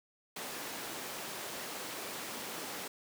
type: high-pass noise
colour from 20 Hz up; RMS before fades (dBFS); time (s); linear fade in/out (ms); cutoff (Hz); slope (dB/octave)
pink; -42; 0.36-2.88; 5; 290; 12
effects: none